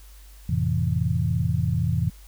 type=chord; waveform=sine; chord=F major seventh; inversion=none; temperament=equal; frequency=87.31 / 110 / 130.81 / 164.81 Hz; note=F2 / A2 / C3 / E3; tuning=0 / 0 / 0 / 0 cents; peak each=-26 dBFS; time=0.49-2.1 s; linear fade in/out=5 ms; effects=added 50 Hz sine -44 dBFS peak until 2.27 s + white hiss -54 dBFS RMS until 2.27 s